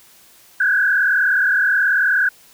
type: tone with frequency modulation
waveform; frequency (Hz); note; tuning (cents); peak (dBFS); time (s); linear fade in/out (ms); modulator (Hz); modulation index
sine; 1568; G6; 0; -13; 0.6-2.29; 5; 38.9; 2.3
effects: white hiss -49 dBFS RMS until 2.53 s